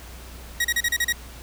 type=tone bursts; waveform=sawtooth; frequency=1898 Hz; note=A#6; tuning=31 cents sharp; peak=-16 dBFS; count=7; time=0.6-1.126 s; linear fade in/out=5 ms; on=46 ms; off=34 ms; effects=added 60 Hz sine -40 dBFS peak until 1.42 s + pink hiss -44 dBFS RMS until 1.42 s